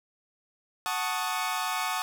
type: chord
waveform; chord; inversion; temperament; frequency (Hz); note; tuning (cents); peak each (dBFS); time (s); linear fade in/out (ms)
sawtooth; D# half-diminished seventh; first; equal; 740 / 880 / 1108.7 / 1244.5; F#5 / A5 / C#6 / D#6; 0 / 0 / 0 / 0; -30; 0.86-2.02; 0
effects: none